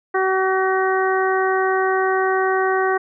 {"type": "harmonic tone with a mistuned harmonic", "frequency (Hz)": 379.2, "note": "F#4", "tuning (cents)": 43, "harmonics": [1, 2, 3, 4, 5], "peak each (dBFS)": [-19, -22, -24, -25, -26], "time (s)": [0.14, 2.98], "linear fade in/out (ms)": 10, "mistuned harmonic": 5, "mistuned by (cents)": -15, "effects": []}